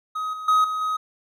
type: tone with level steps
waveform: triangle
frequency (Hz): 1262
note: D#6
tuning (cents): +24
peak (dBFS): -23 / -29 / -13 / -22 / -20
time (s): 0.15-0.97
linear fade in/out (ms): 10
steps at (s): 0.33 / 0.48 / 0.64 / 0.81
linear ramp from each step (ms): 5
effects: none